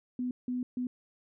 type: tone bursts at uneven times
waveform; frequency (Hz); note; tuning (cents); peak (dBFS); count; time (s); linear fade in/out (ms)
sine; 249.3; B3; +16; -30; 3; 0.19-0.31 / 0.48-0.63 / 0.77-0.87; 2
effects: none